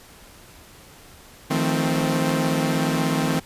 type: chord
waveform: sawtooth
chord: F dominant seventh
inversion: third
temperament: equal with one note detuned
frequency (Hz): 158.01 / 174.61 / 220 / 261.6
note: Eb3 / F3 / A3 / C4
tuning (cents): +27 / 0 / 0 / 0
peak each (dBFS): -20 / -24 / -24 / -20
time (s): 1.5-3.4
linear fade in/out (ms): 10
effects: pink hiss -47 dBFS RMS until 3.45 s + resampled to 32000 Hz